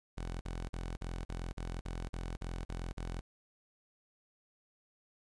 sawtooth tone bursts, 43 Hz, F1, 26 cents flat, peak -34 dBFS, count 11, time 0.17-3.21 s, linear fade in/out 10 ms, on 240 ms, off 40 ms, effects resampled to 22050 Hz + 10-bit

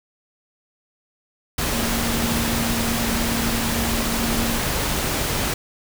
sine tone in noise, 231.1 Hz, A#3, 15 cents flat, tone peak -25 dBFS, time 1.73-4.58 s, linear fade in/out 5 ms, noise pink, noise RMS -23 dBFS, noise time 1.58-5.54 s, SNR -5 dB, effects none

